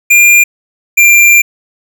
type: tone pair in turn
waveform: square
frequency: 2400 / 2377 Hz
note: D7 / D7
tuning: +37 / +20 cents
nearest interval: unison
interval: 17 cents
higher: first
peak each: -3 dBFS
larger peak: neither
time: 0.1-0.44 / 0.97-1.42 s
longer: second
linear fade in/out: 10 ms
effects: none